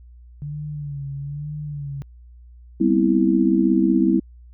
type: tone with vibrato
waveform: sine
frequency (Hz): 144.3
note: D3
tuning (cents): -30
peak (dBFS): -27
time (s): 0.42-2.02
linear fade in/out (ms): 0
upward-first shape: sine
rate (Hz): 1.1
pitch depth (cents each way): 69
type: chord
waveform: sine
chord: C major seventh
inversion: second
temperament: just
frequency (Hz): 196.22 / 245.3 / 261.6 / 327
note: G3 / B3 / C4 / E4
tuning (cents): +2 / -12 / 0 / -14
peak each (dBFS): -20 / -22 / -21 / -18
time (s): 2.8-4.2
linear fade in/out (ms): 10
effects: added 60 Hz sine -42 dBFS peak until 4.53 s